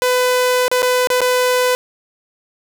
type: tone with dropouts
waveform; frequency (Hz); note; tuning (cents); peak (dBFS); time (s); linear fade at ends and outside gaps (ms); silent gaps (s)
sawtooth; 501; B4; +25; -9; 0.02-1.75; 0; 0.681-0.715 / 0.821-0.828 / 1.072-1.102 / 1.206-1.216
effects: none